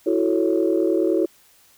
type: chord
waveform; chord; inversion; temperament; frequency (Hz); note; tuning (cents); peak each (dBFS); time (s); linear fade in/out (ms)
sine; F# minor seventh; third; equal; 329.6 / 370 / 440 / 554.4; E4 / F#4 / A4 / C#5; 0 / 0 / 0 / 0; -20 / -21 / -24 / -25; 0.06-1.26; 10
effects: tanh soft clip ceiling -7 dBFS + white hiss -55 dBFS RMS until 1.77 s